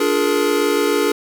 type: chord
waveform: square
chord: Bb dominant seventh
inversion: first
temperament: just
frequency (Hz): 291.4 / 349.6 / 419.5 / 466.2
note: D4 / F4 / Ab4 / Bb4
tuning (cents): -13 / +2 / +17 / 0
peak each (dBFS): -22 / -24 / -19 / -22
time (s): 0-1.12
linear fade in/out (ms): 5
effects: none